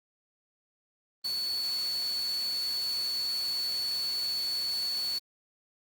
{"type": "tone in noise", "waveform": "sine", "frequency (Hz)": 4435, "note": "C#8", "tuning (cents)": 0, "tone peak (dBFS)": -29, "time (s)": [1.24, 5.19], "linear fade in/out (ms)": 10, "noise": "white", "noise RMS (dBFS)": -43, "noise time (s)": [1.24, 5.19], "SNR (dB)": 11, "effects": ["Opus 24 kbps"]}